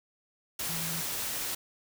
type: tone in noise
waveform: sine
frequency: 164.81 Hz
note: E3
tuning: in tune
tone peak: -38 dBFS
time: 0.69-1.01 s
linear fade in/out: 5 ms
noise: white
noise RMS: -34 dBFS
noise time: 0.59-1.55 s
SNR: -7 dB
effects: none